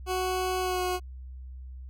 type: tone with pitch glide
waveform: 20% pulse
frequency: 370 to 364.1 Hz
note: F#4 to F#4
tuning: 0 to -28 cents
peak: -22 dBFS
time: 0.06-1 s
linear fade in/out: 50 ms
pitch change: -28 cents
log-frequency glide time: 0.6-0.82 s
effects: added 64 Hz sine -39 dBFS peak until 1.89 s